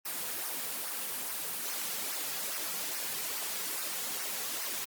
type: noise with flanger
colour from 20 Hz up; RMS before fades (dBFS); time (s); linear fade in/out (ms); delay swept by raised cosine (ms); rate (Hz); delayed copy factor
white; -36; 0.05-4.85; 10; 0.26 to 3.36; 2.4; -0.55
effects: high-pass 200 Hz 12 dB/octave + Opus 24 kbps